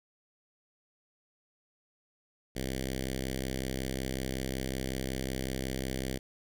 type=tone with notch filter; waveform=5% pulse; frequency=65.41 Hz; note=C2; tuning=in tune; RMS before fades=-35 dBFS; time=2.55-6.19 s; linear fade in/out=20 ms; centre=950 Hz; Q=0.54; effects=none